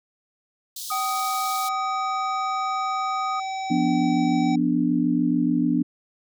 pink high-pass noise, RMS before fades -34 dBFS, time 0.76-1.69 s, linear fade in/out 5 ms, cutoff 3600 Hz, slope 48 dB/octave
sine tone, 1244.5 Hz, D#6, in tune, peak -25 dBFS, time 0.9-3.4 s, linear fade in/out 5 ms
harmonic tone, 766 Hz, G5, 40 cents flat, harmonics 1 / 3 / 5 / 7 / 9, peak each -27 / -37 / -41 / -44 / -46 dBFS, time 0.91-4.56 s, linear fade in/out 10 ms
sine chord, B diminished, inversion second, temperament equal, 174.61 / 246.9 / 293.7 Hz, F3 / B3 / D4, 0 / 0 / 0 cents, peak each -26 / -22 / -22 dBFS, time 3.7-5.83 s, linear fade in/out 10 ms
effects none

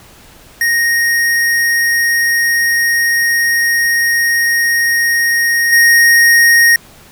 square tone with level steps, 1864.7 Hz, A#6, in tune, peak -11 / -6 dBFS, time 0.61-6.76 s, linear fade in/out 2 ms, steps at 5.72 s, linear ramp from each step 10 ms, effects pink hiss -41 dBFS RMS until 7.11 s

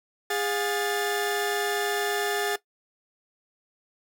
sawtooth tone cluster, 410.3 / 712 / 1753 Hz, G#4 / F5 / A6, -21 / +33 / -7 cents, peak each -24 / -28 / -27 dBFS, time 0.3-2.56 s, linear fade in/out 5 ms, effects noise-tail reverb RT60 0.1 s tail -17 dB re dry

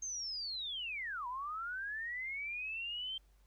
sine linear two-way sweep, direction down then up, 6430 to 953 to 3155 Hz, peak -38 dBFS, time 0.02-3.18 s, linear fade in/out 5 ms, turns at 1.27 s, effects added 49 Hz sine -63 dBFS peak until 3.46 s + pink hiss -75 dBFS RMS until 3.46 s

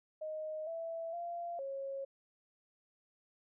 sine tone with pitch steps, 622 / 661 / 689 / 546 Hz, D#5 / E5 / F5 / C#5, -1 / +5 / -24 / -26 cents, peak -38 dBFS, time 0.21-2.05 s, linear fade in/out 10 ms, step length 460 ms, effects none

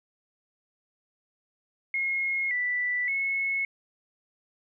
sine tone with pitch steps, 2157 / 1974 / 2189 Hz, C#7 / B6 / C#7, -48 / -1 / -22 cents, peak -25 dBFS, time 1.94-3.65 s, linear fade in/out 2 ms, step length 570 ms, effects none

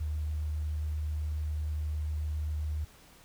sine tone with vibrato, 76.2 Hz, D#2, 36 cents flat, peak -30 dBFS, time 0-2.85 s, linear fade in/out 10 ms, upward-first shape sine, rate 7.3 Hz, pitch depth 8 cents each way, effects pink hiss -57 dBFS RMS until 3.24 s

